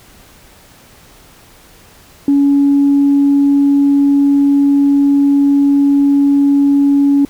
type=tone; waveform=sine; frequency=281.5 Hz; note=C#4; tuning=27 cents sharp; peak=-6 dBFS; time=2.28-7.25 s; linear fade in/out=2 ms; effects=tanh soft clip ceiling -3 dBFS + pink hiss -43 dBFS RMS until 7.29 s